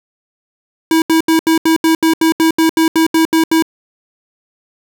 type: tone bursts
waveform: square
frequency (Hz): 323.4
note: E4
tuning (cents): -33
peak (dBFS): -9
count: 15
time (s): 0.91-3.624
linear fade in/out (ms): 2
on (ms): 110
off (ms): 76
effects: none